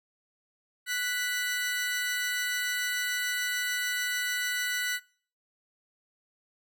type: tone pair together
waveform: sawtooth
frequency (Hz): 1480 / 1975.6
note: F#6 / B6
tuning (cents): 0 / 0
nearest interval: perfect fourth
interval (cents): 500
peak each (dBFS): -28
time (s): 0.86-5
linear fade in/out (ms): 50
effects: noise-tail reverb RT60 0.5 s tail -24 dB re dry